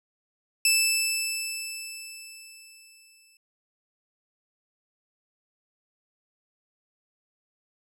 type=tone with exponential decay; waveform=15% pulse; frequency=2637 Hz; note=E7; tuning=in tune; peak=-11 dBFS; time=0.65-3.37 s; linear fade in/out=2 ms; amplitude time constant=590 ms; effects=none